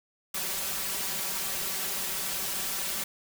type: noise with comb filter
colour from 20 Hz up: white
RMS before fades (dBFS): -32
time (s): 0.34-3.04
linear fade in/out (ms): 5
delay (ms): 5.2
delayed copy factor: +1
effects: none